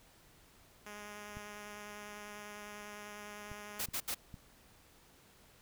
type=tone with vibrato; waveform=5% pulse; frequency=207.7 Hz; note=G#3; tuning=in tune; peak=-35 dBFS; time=0.86-3.82 s; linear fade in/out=2 ms; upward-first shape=sine; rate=10 Hz; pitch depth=10 cents each way
type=clicks; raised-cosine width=5 ms; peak=-35 dBFS; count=4; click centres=1.37 / 3.516 / 3.887 / 4.342 s
type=noise bursts; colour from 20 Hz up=white; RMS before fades=-37 dBFS; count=3; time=3.79-4.147 s; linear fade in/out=10 ms; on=71 ms; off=72 ms
effects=pink hiss -63 dBFS RMS until 5.61 s